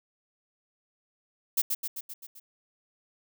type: noise with echo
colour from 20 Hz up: violet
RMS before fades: -24 dBFS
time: 1.57-1.62 s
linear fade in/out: 10 ms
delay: 130 ms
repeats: 6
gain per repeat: -4 dB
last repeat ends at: 2.4 s
effects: none